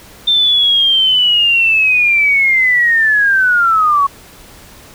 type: linear sweep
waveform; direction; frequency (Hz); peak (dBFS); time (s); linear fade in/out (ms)
sine; down; 3593 to 1100; -8; 0.27-4.07; 10
effects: pink hiss -39 dBFS RMS until 4.94 s